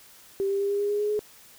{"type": "tone with pitch steps", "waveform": "sine", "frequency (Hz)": [392, 396.1, 400.2, 404.4, 408.6, 412.9, 417.2, 421.6], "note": ["G4", "G4", "G4", "G#4", "G#4", "G#4", "G#4", "G#4"], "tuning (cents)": [0, 18, 36, -46, -28, -10, 8, 26], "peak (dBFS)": -23, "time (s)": [0.4, 1.192], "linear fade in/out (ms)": 0, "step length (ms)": 99, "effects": ["white hiss -52 dBFS RMS until 1.58 s"]}